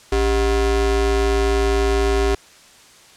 square ring-modulated tone, 169.9 Hz, F3, 47 cents flat, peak -13 dBFS, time 0.12-2.35 s, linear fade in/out 5 ms, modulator 226 Hz, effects white hiss -47 dBFS RMS until 3.16 s + low-pass 8000 Hz 12 dB/octave

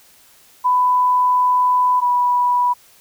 sine tone pair in turn, 997 / 981.6 Hz, B5 / B5, +16 / -11 cents, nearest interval unison, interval 27 cents, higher first, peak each -12 / -13 dBFS, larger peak first, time 0.64-2.01 / 2.01-2.74 s, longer first, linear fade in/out 20 ms, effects white hiss -50 dBFS RMS until 3 s

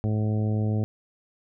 harmonic tone, 107.3 Hz, A2, 43 cents flat, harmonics 1 / 2 / 3 / 4 / 5 / 6 / 7, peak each -23 / -29 / -36 / -37 / -40 / -43 / -44 dBFS, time 0.04-0.84 s, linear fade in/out 0 ms, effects none

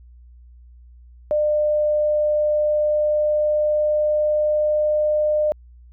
sine tone with pitch glide, 601 to 604.8 Hz, D5 to D#5, +40 to -49 cents, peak -16 dBFS, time 1.31-5.52 s, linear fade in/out 0 ms, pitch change +11 cents, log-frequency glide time 2.53-4.95 s, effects added 60 Hz sine -43 dBFS peak until 5.92 s

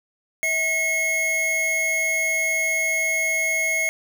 square tone pair together, 646 / 2173 Hz, E5 / C#7, -35 / -35 cents, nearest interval octave + major sixth, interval 2100 cents, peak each -31 / -21 dBFS, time 0.43-3.89 s, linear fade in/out 0 ms, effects none

